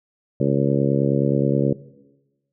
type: harmonic tone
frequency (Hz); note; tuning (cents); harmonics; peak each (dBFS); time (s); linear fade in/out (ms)
69.5; C#2; +5; 2 / 3 / 4 / 5 / 6 / 7 / 8; -21 / -23 / -24 / -25 / -26 / -26 / -27; 0.4-1.73; 5
effects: noise-tail reverb RT60 1.0 s tail -17 dB re dry